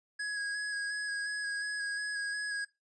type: tone with vibrato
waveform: square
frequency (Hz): 1661.2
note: G#6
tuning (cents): 0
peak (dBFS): -34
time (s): 0.19-2.65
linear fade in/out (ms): 10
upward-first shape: square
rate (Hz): 2.8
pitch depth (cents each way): 15
effects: noise-tail reverb RT60 0.2 s tail -17 dB re dry + resampled to 22050 Hz